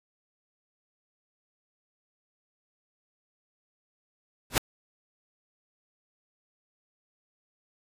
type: noise with exponential growth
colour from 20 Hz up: pink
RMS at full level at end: -17 dBFS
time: 4.5-4.58 s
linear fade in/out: 2 ms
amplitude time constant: 17 ms
effects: resampled to 32000 Hz